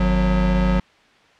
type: tone pair together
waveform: square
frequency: 50.96 / 181.6 Hz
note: G#1 / F#3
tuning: -32 / -32 cents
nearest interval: octave + minor seventh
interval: 2200 cents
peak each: -19 dBFS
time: 0-0.8 s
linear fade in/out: 5 ms
effects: white hiss -53 dBFS RMS until 1.39 s + low-pass 3000 Hz 12 dB/octave